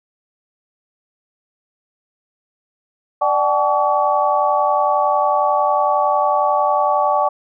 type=tone cluster; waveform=sine; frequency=593 / 767 / 858 / 1136 Hz; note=D5 / G5 / A5 / C#6; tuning=+17 / -38 / -44 / +42 cents; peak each=-19 dBFS; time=3.21-7.29 s; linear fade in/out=10 ms; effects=none